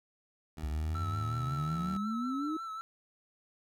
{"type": "tone with pitch glide", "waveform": "15% pulse", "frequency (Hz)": [77.9, 76.74], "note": ["D#2", "D#2"], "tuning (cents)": [3, -23], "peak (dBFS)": -35, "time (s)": [0.57, 1.97], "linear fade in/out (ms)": 5, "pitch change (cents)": -26, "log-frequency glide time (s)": [1.2, 1.85]}
{"type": "exponential sweep", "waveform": "sine", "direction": "up", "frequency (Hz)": [65.6, 323.3], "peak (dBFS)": -32, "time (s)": [0.63, 2.57], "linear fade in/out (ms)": 5}
{"type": "tone with vibrato", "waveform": "triangle", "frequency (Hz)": 1318.5, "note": "E6", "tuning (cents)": 0, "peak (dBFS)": -36, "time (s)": [0.95, 2.81], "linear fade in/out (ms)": 0, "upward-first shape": "sine", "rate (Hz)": 5.5, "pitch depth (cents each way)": 36}
{"effects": []}